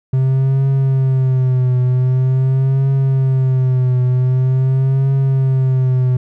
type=tone with vibrato; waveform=triangle; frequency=130.7 Hz; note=C3; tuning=1 cent flat; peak=-9 dBFS; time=0.13-6.17 s; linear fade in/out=5 ms; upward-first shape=triangle; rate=0.45 Hz; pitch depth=70 cents each way; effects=none